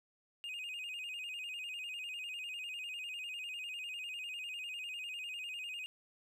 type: tone with vibrato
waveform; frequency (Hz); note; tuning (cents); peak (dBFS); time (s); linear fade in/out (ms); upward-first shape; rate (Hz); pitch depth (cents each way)
triangle; 2662; E7; +16; -39; 0.44-5.86; 0; square; 10; 100
effects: none